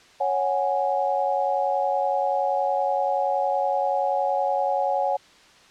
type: chord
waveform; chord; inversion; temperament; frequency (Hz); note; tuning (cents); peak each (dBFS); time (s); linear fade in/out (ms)
sine; C# suspended fourth; none; equal; 554.4 / 740 / 830.6; C#5 / F#5 / G#5; 0 / 0 / 0; -25; 0.2-5.17; 10
effects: white hiss -52 dBFS RMS until 5.7 s + low-pass 5000 Hz 12 dB/octave